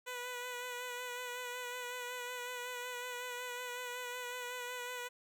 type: tone with vibrato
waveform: 10% pulse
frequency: 493.9 Hz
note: B4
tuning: in tune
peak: -32 dBFS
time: 0.06-5.09 s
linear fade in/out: 20 ms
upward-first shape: sine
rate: 5.4 Hz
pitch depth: 26 cents each way
effects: none